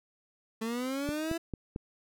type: linear sweep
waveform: 30% pulse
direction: up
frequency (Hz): 219.5 to 336.4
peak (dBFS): -29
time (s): 0.61-1.38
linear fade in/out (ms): 10
type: click train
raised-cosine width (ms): 3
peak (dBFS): -22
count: 4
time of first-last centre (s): 1.09-1.761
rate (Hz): 4.47
effects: none